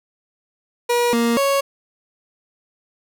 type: tone with pitch steps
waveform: 30% pulse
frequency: 480.5 / 233.9 / 554 Hz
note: B4 / A#3 / C#5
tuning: -48 / +6 / -1 cents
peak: -13 dBFS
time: 0.89-1.61 s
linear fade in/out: 10 ms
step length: 240 ms
effects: none